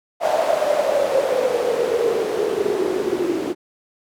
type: noise with band-pass filter sweep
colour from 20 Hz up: white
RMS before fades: -20 dBFS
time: 0.2-3.55 s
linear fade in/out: 50 ms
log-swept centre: 670 to 330 Hz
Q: 9.7
effects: none